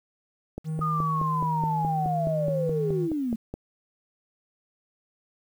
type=click train; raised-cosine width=2 ms; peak=-20 dBFS; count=15; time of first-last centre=0.58-3.54 s; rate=4.73 Hz
type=tone; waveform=triangle; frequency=157.6 Hz; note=D#3; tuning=23 cents sharp; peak=-25 dBFS; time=0.64-3.09 s; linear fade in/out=50 ms
type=linear sweep; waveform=sine; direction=down; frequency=1244.5 to 216.2 Hz; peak=-25 dBFS; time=0.81-3.36 s; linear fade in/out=10 ms
effects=9-bit